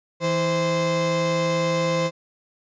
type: tone pair together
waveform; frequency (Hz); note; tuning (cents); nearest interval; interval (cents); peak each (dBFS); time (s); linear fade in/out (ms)
35% pulse; 163.6 / 519.4; E3 / C5; -13 / -13; octave + minor sixth; 2000; -23 / -20; 0.2-2.11; 50
effects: resampled to 16000 Hz

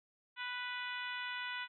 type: harmonic tone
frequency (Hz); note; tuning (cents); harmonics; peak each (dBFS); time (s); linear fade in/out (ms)
493.9; B4; 0; 2 / 3 / 4 / 5 / 6 / 7 / 8; -46 / -43 / -45 / -47 / -48 / -49 / -58; 0.36-1.68; 50
effects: none

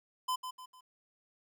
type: tone with echo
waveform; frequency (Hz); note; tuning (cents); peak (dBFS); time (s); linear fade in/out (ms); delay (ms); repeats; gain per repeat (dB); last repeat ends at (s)
square; 1018; C6; -48; -31; 0.28-0.36; 10; 150; 3; -8; 0.81
effects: 12-bit

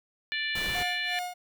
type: harmonic tone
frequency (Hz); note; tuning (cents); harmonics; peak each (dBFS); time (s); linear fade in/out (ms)
587.3; D5; 0; 3 / 4 / 5 / 6 / 7; -32 / -34 / -36 / -38 / -39; 0.32-1.19; 0
type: noise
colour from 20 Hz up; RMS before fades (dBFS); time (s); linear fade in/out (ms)
pink; -37; 0.55-0.83; 5
type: tone with tremolo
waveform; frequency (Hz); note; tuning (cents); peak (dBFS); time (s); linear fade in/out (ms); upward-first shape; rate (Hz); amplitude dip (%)
45% pulse; 718; F5; +48; -31; 0.74-1.34; 10; sine; 2.7; 85
effects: none

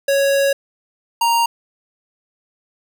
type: tone pair in turn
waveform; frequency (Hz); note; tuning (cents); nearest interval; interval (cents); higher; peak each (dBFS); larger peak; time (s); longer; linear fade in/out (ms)
square; 554.4 / 932.4; C#5 / A#5; 0 / 0; major sixth; 900; second; -14; neither; 0.08-0.53 / 1.21-1.46; first; 5
effects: none

